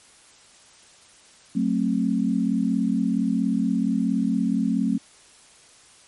sine chord, F# diminished, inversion none, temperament just, 185 / 222 / 266.4 Hz, F#3 / A3 / C4, 0 / +16 / +31 cents, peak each -25 / -23 / -24 dBFS, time 1.55-4.98 s, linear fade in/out 10 ms, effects white hiss -52 dBFS RMS until 6.07 s + MP3 48 kbps

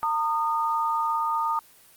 sine tone pair together, 910.4 / 1228 Hz, A#5 / D#6, -41 / -23 cents, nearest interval perfect fourth, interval 518 cents, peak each -25 dBFS, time 0.03-1.59 s, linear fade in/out 0 ms, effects white hiss -54 dBFS RMS until 1.96 s + Opus 24 kbps

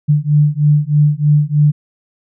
sine beating tone pair, 146.83 / 150.03 Hz, D3 / D3, 0 / +37 cents, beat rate 3.2 Hz, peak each -12 dBFS, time 0.08-1.72 s, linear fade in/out 20 ms, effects none

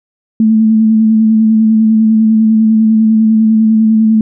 sine tone with vibrato, 220 Hz, A3, in tune, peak -5 dBFS, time 0.4-4.21 s, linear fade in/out 2 ms, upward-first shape square, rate 10 Hz, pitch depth 19 cents each way, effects none

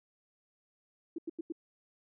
sine tone bursts, 329.6 Hz, E4, in tune, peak -34 dBFS, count 4, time 1.16-1.523 s, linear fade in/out 5 ms, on 24 ms, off 89 ms, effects none

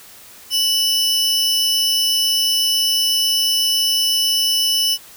40% pulse tone pair together, 2960 / 5274 Hz, F#7 / E8, 0 / 0 cents, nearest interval minor seventh, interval 1000 cents, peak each -17 dBFS, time 0.5-4.98 s, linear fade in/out 50 ms, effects white hiss -42 dBFS RMS until 5.16 s

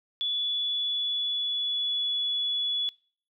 sine tone with pitch glide, 3432 to 3410 Hz, A7 to G#7, -44 to +45 cents, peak -26 dBFS, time 0.21-2.89 s, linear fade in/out 0 ms, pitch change -11 cents, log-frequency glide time 0.35-2.1 s, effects noise-tail reverb RT60 0.5 s tail -25 dB re dry

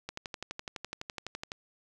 click train, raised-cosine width 0.2 ms, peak -20 dBFS, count 18, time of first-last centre 0.09-1.519 s, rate 11.9 Hz, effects none

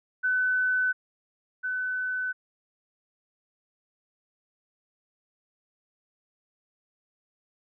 sine tone pair in turn, 1507 / 1507 Hz, F#6 / F#6, +31 / +31 cents, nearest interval unison, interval 0 cents, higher neither, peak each -22 / -27 dBFS, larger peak first, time 0.23-0.93 / 1.63-2.33 s, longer neither, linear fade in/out 20 ms, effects none

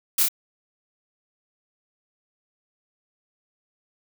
blue noise with echo, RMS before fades -20 dBFS, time 0.18-0.23 s, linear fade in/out 5 ms, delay 28 ms, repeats 2, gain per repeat -2 dB, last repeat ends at 0.286 s, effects none

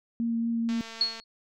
sine tone with vibrato, 231.1 Hz, A#3, 15 cents flat, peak -25 dBFS, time 0.2-0.81 s, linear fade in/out 0 ms, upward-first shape triangle, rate 4.3 Hz, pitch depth 12 cents each way
click train, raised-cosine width 0.2 ms, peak -25 dBFS, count 116, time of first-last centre 0.69-1.199 s, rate 226 Hz
sine tone with exponential decay, 4339 Hz, C#8, 38 cents flat, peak -18 dBFS, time 1.01-1.24 s, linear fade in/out 2 ms, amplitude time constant 48 ms
effects none

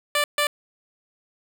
10% pulse tone bursts at uneven times, 587.3 Hz, D5, in tune, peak -11 dBFS, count 2, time 0.15-0.24 / 0.38-0.47 s, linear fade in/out 2 ms, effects none

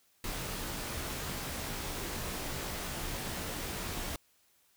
pink noise with comb filter, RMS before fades -38 dBFS, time 0.24-4.16 s, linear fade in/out 2 ms, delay 19 ms, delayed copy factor -0.55, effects white hiss -69 dBFS RMS until 4.76 s

